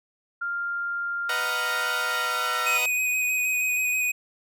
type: tone with pitch glide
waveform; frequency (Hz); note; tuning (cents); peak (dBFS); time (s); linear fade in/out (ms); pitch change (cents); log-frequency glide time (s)
sine; 1396.9 to 1356.3; F6 to E6; 0 to +49; -26; 0.41-2.78; 10; -51; 2.06-2.6
type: chord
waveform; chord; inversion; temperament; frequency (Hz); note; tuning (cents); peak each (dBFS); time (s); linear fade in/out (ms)
10% pulse; B major seventh; none; equal; 493.9 / 622.3 / 740 / 932.3; B4 / D#5 / F#5 / A#5; 0 / 0 / 0 / 0; -25; 1.29-2.86; 5
type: tone with vibrato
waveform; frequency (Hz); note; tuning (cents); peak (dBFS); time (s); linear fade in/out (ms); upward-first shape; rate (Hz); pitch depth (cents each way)
square; 2500; D#7; +8; -23; 2.66-4.12; 10; square; 6.3; 14
effects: none